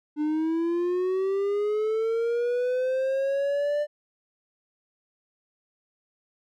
triangle linear sweep, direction up, 296.6 to 595 Hz, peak -21 dBFS, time 0.16-3.87 s, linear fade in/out 50 ms, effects none

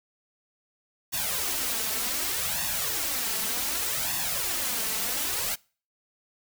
white noise with flanger, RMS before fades -29 dBFS, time 1.12-5.56 s, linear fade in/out 20 ms, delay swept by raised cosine 1.1 to 4.6 ms, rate 0.66 Hz, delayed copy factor +0.75, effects noise-tail reverb RT60 0.4 s tail -25 dB re dry

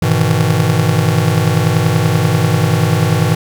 square chord, E major seventh, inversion first, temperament just, 103.01 / 123.61 / 154.51 / 164.81 Hz, G#2 / B2 / D#3 / E3, -14 / +2 / -12 / 0 cents, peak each -17 dBFS, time 0.02-3.35 s, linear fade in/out 5 ms, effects none

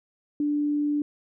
sine tone, 293.7 Hz, D4, in tune, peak -22 dBFS, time 0.4-1.02 s, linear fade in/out 2 ms, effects none

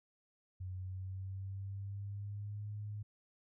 sine tone with pitch glide, 92.5 to 104.43 Hz, F#2 to G#2, 0 to +10 cents, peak -40 dBFS, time 0.6-3.03 s, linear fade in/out 10 ms, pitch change +210 cents, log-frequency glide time 0.75-2.68 s, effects none

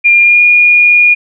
sine tone with pitch glide, 2402 to 2434 Hz, D7 to D#7, +38 to -39 cents, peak -3 dBFS, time 0.04-1.15 s, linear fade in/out 20 ms, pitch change +23 cents, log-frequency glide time 0.21-0.41 s, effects none

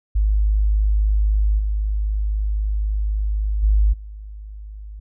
sine tone with level steps, 51.91 Hz, G#1, in tune, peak -14 / -18 / -12 / -32 dBFS, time 0.15-5 s, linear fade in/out 10 ms, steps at 1.58 / 3.62 / 3.92 s, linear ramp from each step 20 ms, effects none

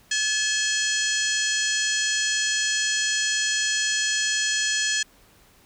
harmonic tone with a mistuned harmonic, 858 Hz, A5, 44 cents flat, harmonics 2 / 3 / 4 / 5 / 6 / 7 / 8 / 9 / 10, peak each -26 / -33 / -29 / -31 / -32 / -30 / -30 / -36 / -40 dBFS, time 0.11-5.03 s, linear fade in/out 5 ms, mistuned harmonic 4, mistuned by -98 cents, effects pink hiss -56 dBFS RMS until 5.65 s

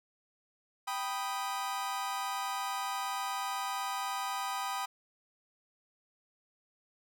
40% pulse chord, G augmented, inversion none, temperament equal, 784 / 987.8 / 1244.5 Hz, G5 / B5 / D#6, 0 / 0 / 0 cents, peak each -37 / -37 / -38 dBFS, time 0.87-4.86 s, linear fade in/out 10 ms, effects none

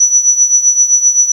sine tone with tremolo, 5920 Hz, F#8, in tune, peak -3 dBFS, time 0-1.32 s, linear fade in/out 5 ms, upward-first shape triangle, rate 7.7 Hz, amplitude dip 80%, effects 7-bit

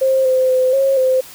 sine tone with pitch steps, 529 / 517 / 513 / 542 / 518 Hz, C5 / C5 / C5 / C#5 / C5, +19 / -21 / -34 / -39 / -17 cents, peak -11 dBFS, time 0.01-1.21 s, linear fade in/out 10 ms, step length 240 ms, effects white hiss -38 dBFS RMS until 1.34 s

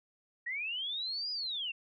sine linear two-way sweep, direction up then down, 1858 to 4978 to 2654 Hz, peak -34 dBFS, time 0.46-1.72 s, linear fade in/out 10 ms, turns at 1.31 s, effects none

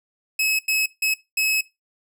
sawtooth tone bursts at uneven times, 2573 Hz, E7, 43 cents flat, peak -16 dBFS, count 4, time 0.39-0.59 / 0.68-0.86 / 1.02-1.14 / 1.37-1.61 s, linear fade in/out 5 ms, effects noise-tail reverb RT60 0.2 s tail -18 dB re dry

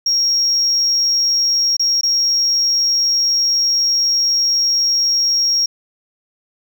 sine tone with dropouts, 5588 Hz, F8, in tune, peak -11 dBFS, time 0.06-5.66 s, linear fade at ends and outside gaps 5 ms, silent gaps 1.768-1.795 / 2.011-2.032 s, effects tanh soft clip ceiling -10 dBFS + 8-bit

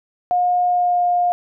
sine tone with pitch glide, 716 to 709 Hz, F5 to F5, +43 to +26 cents, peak -14 dBFS, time 0.31-1.32 s, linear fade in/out 0 ms, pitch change -17 cents, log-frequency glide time 0.65-1.03 s, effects none

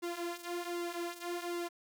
sawtooth tone with flanger, 346.9 Hz, F4, 12 cents flat, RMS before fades -39 dBFS, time 0.02-1.69 s, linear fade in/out 20 ms, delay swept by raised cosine 1.6 to 5.8 ms, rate 1.3 Hz, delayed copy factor -0.75, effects none

